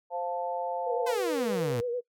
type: chord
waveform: sine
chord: F major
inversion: second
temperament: equal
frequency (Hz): 523.3 / 698.5 / 880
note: C5 / F5 / A5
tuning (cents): 0 / 0 / 0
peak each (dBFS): -34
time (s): 0.1-1.16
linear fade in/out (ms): 50
type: tone with vibrato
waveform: sine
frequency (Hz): 484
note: B4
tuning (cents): -35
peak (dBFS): -28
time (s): 0.86-2.01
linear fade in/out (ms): 20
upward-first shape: sine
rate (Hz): 9.3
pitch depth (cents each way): 57
type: exponential sweep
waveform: sawtooth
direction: down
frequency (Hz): 527 to 110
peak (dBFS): -26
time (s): 1.06-1.81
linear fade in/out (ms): 10
effects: noise-tail reverb RT60 0.1 s tail -22 dB re dry

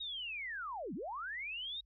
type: linear two-way sweep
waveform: sine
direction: down then up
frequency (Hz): 3819 to 154.6 to 3819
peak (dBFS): -39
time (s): 0-1.81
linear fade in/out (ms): 10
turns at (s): 0.94
effects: added 50 Hz sine -65 dBFS peak until 1.85 s

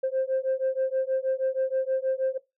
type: beating tone pair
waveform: sine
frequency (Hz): 523.3 / 529.6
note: C5 / C5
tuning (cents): 0 / +21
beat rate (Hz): 6.3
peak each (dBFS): -26 / -26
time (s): 0.03-2.38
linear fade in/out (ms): 10
effects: noise-tail reverb RT60 0.2 s tail -19 dB re dry + tanh soft clip ceiling -19 dBFS

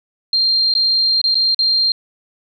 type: tone with dropouts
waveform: sine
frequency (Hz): 4186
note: C8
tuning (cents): 0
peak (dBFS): -12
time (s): 0.33-1.92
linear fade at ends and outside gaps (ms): 2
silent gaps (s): 0.739-0.751 / 1.215-1.24 / 1.345-1.353 / 1.546-1.59
effects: none

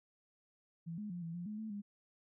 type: tone with pitch steps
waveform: sine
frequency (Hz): 166.6 / 209.7 / 175.7 / 166 / 174.7 / 211.8 / 219.1 / 203.9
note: E3 / G#3 / F3 / E3 / F3 / G#3 / A3 / G#3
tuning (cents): +19 / +17 / +11 / +12 / +1 / +34 / -7 / -32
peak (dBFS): -40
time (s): 0.86-1.82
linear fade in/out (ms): 20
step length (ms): 120
effects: none

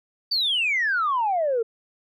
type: exponential sweep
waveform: sine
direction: down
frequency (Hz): 4682 to 440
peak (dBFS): -19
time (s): 0.31-1.63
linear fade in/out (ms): 10
effects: tanh soft clip ceiling -16 dBFS

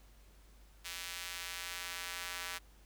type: tone with high-pass filter sweep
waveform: square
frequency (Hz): 89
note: F2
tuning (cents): +33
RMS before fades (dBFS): -43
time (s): 0.84-2.59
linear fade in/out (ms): 20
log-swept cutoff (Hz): 2500 to 1600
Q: 0.88
effects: added 50 Hz sine -58 dBFS peak until 2.85 s + pink hiss -66 dBFS RMS until 2.85 s

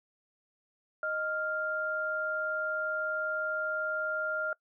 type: tone pair together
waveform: sine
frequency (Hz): 622.2 / 1396.9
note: D#5 / F6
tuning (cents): 0 / 0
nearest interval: octave + major second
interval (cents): 1400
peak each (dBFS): -35 / -31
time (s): 1.03-4.53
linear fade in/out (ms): 2
effects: noise-tail reverb RT60 0.1 s tail -23 dB re dry

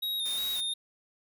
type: tone with vibrato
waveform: square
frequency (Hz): 3729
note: A#7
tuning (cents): 0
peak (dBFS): -30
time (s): 0.02-0.74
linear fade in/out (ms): 10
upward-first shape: square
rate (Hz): 2.8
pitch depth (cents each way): 33
type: noise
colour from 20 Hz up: white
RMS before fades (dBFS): -42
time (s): 0.25-0.61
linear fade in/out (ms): 10
effects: none

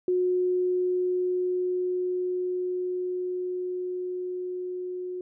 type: tone with level ramp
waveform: sine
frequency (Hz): 363.2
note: F#4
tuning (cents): -32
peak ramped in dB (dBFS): -21 to -31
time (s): 0.08-5.21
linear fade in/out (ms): 2
effects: none

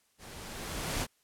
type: noise with level ramp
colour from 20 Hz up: pink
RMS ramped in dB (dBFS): -49 to -31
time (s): 0.18-1.07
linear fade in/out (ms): 50
effects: white hiss -71 dBFS RMS until 1.23 s + low-pass 12000 Hz 12 dB/octave

